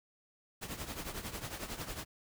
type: noise with tremolo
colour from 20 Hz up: pink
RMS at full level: -39 dBFS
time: 0.61-2.05 s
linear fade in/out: 20 ms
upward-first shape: triangle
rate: 11 Hz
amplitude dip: 75%
effects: none